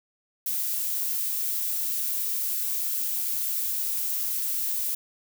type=noise; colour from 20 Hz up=violet; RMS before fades=-28 dBFS; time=0.46-4.95 s; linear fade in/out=5 ms; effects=none